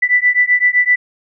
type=beating tone pair; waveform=sine; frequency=1975.5 / 1983.3 Hz; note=B6 / B6; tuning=0 / +7 cents; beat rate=7.8 Hz; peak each=-13 dBFS; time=0.02-0.96 s; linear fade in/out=10 ms; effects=none